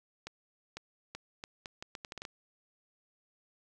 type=accelerating click train; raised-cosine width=0.2 ms; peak=-24 dBFS; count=12; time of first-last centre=0.27-2.252 s; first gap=500 ms; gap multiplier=0.76; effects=none